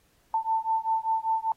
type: beating tone pair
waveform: sine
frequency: 889 / 894.1 Hz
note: A5 / A5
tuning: +18 / +28 cents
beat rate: 5.1 Hz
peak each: -27 / -27 dBFS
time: 0.34-1.52 s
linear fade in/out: 2 ms
effects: pink hiss -66 dBFS RMS until 1.56 s + AAC 48 kbps